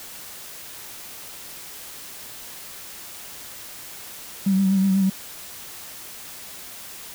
triangle tone with vibrato, 192.8 Hz, G3, 28 cents flat, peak -12 dBFS, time 4.46-5.1 s, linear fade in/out 10 ms, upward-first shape triangle, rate 8.1 Hz, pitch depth 46 cents each way, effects tanh soft clip ceiling -14 dBFS + white hiss -39 dBFS RMS until 7.14 s

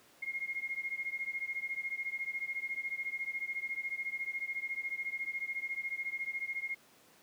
sine beating tone pair, 2138 / 2152 Hz, C7 / C7, +37 / +48 cents, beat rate 14 Hz, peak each -38 / -39 dBFS, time 0.22-6.75 s, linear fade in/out 10 ms, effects pink hiss -62 dBFS RMS until 7.22 s + high-pass 200 Hz 12 dB/octave

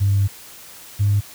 sine tone pair in turn, 99.4 / 101.96 Hz, G2 / G#2, +25 / -31 cents, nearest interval unison, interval 44 cents, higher second, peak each -13 dBFS, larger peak neither, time 0-0.28 / 0.99-1.21 s, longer first, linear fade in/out 20 ms, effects tanh soft clip ceiling -9 dBFS + white hiss -41 dBFS RMS until 1.34 s

